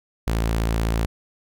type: tone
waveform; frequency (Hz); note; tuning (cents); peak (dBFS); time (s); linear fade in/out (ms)
sawtooth; 55.9; A1; +28; -16; 0.27-1.06; 5
effects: none